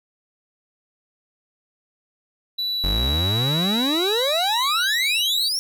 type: tone with pitch glide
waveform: triangle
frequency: 3951 to 3903 Hz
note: B7 to B7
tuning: 0 to -21 cents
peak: -21 dBFS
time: 2.58-5.49 s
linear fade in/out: 10 ms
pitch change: -21 cents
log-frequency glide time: 2.71-2.99 s
type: exponential sweep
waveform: 40% pulse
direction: up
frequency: 45 to 5640 Hz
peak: -20 dBFS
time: 2.84-5.59 s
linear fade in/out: 0 ms
effects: none